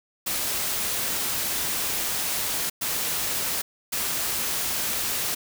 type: noise bursts at uneven times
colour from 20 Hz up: white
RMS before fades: -27 dBFS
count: 3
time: 0.26-2.7 / 2.81-3.62 / 3.92-5.35 s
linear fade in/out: 10 ms
effects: none